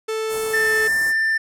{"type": "tone with pitch glide", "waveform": "45% pulse", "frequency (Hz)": [440, 434.4], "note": ["A4", "A4"], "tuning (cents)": [0, -22], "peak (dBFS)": -22, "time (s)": [0.08, 0.88], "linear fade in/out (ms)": 10, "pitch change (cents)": -22, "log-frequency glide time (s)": [0.46, 0.7]}
{"type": "band-stop noise", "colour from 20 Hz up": "white", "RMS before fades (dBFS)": -29, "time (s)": [0.28, 1.14], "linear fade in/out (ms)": 50, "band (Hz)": [1200, 7300], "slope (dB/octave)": 24}
{"type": "tone with vibrato", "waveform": "triangle", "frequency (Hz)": 1784, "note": "A6", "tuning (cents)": 23, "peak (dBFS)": -15, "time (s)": [0.53, 1.38], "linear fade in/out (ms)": 10, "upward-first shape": "triangle", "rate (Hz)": 16, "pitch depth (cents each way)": 8}
{"effects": ["low-pass 11000 Hz 12 dB/octave"]}